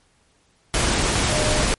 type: tone in noise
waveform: sine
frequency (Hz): 608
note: D#5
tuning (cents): -40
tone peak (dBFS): -25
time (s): 1.29-1.63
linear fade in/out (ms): 0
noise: pink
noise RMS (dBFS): -20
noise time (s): 0.74-1.74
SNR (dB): -8
effects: pink hiss -61 dBFS RMS until 1.78 s + MP3 48 kbps

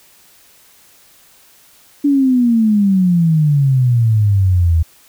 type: exponential sweep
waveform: sine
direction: down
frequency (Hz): 290.9 to 79.5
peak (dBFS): -9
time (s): 2.04-4.83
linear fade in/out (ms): 10
effects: white hiss -48 dBFS RMS until 5.08 s

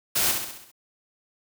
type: noise with echo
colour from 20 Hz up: white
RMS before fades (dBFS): -23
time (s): 0.15-0.32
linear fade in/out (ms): 10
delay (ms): 66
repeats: 6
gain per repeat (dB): -5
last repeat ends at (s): 0.716
effects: none

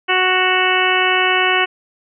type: harmonic tone with a mistuned harmonic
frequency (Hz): 369.6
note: F#4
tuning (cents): -2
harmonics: 1 / 2 / 3 / 4 / 5 / 6 / 7 / 8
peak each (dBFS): -21 / -21 / -21 / -21 / -21 / -21 / -21 / -21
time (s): 0.08-1.66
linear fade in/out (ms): 20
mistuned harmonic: 7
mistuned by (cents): +32
effects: none

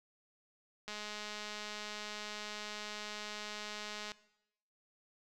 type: click train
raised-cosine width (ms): 0.2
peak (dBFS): -26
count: 681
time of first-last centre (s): 0.88-4.118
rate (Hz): 210
effects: noise-tail reverb RT60 0.8 s tail -18 dB re dry

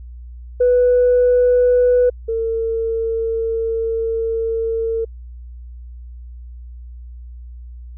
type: tone pair in turn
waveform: sine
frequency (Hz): 493.9 / 453.1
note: B4 / A#4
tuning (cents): 0 / -49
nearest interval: minor second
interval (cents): 149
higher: first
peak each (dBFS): -9 / -17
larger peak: first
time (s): 0.6-2.1 / 2.28-5.05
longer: second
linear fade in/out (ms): 10
effects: tanh soft clip ceiling -7 dBFS + added 60 Hz sine -32 dBFS peak until 7.97 s

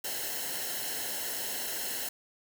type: noise with comb filter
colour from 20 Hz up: white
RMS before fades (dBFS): -35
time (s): 0.04-2.09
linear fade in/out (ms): 5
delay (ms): 0.84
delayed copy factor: -0.7
effects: none

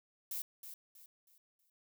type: noise with echo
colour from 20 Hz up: violet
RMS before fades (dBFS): -40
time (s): 0.31-0.42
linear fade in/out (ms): 2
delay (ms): 320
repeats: 4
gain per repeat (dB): -9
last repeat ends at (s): 1.7
effects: none

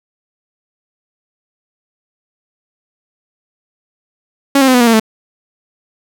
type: tone with pitch steps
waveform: sawtooth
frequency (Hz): 277.2 / 266.7 / 256.6 / 246.8 / 237.4 / 228.4 / 219.8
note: C#4 / C4 / C4 / B3 / A#3 / A#3 / A3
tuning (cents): 0 / +33 / -34 / -1 / +32 / -35 / -2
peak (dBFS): -3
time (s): 4.55-4.998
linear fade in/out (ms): 5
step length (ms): 64
effects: none

